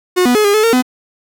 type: tone with pitch steps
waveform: 45% pulse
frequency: 362.9 / 245.9 / 424.4 / 405.8 / 430.7 / 457.8 / 252.3 Hz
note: F#4 / B3 / G#4 / G#4 / A4 / A#4 / B3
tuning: -34 / -7 / +38 / -40 / -37 / -31 / +37 cents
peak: -9 dBFS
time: 0.16-0.825 s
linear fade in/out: 20 ms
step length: 95 ms
effects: none